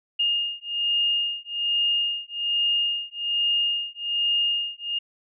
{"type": "beating tone pair", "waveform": "sine", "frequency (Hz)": [2834, 2835.2], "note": ["F7", "F7"], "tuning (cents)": [25, 25], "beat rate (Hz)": 1.2, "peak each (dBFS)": -25, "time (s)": [0.19, 4.99], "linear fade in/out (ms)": 10, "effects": []}